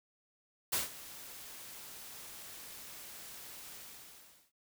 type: noise with ADSR envelope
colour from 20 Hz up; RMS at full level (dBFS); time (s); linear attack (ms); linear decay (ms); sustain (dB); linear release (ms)
white; -31; 0.72-4.52; 13; 150; -18; 790
effects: none